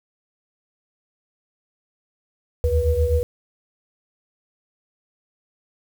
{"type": "tone cluster", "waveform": "sine", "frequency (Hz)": [73.5, 81.4, 485.7], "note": ["D2", "E2", "B4"], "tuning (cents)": [2, -21, -29], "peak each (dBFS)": -21, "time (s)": [2.64, 3.23], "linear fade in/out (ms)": 0, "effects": ["7-bit"]}